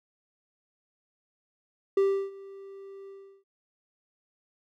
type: tone with ADSR envelope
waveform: triangle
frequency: 392 Hz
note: G4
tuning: in tune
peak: -17 dBFS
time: 1.97-3.44 s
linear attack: 4 ms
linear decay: 330 ms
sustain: -23 dB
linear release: 360 ms
effects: none